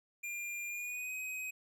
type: tone with pitch glide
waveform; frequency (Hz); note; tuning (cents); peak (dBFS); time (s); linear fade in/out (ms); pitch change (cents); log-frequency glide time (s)
square; 2400 to 2521; D7 to D#7; +37 to +22; -39; 0.23-1.51; 10; +85; 0.68-1.14
effects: none